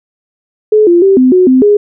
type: tone with pitch steps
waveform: sine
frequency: 427.8 / 345.9 / 388.8 / 256.1 / 366.7 / 258.4 / 413.4 Hz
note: A4 / F4 / G4 / C4 / F#4 / C4 / G#4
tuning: -49 / -17 / -14 / -37 / -15 / -21 / -8 cents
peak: -3 dBFS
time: 0.72-1.77 s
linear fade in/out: 5 ms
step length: 150 ms
effects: none